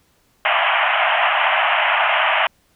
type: band-pass noise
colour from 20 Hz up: pink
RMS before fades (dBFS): -17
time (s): 0.45-2.47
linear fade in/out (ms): 2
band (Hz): 620 to 3100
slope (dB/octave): 96
effects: pink hiss -60 dBFS RMS until 2.75 s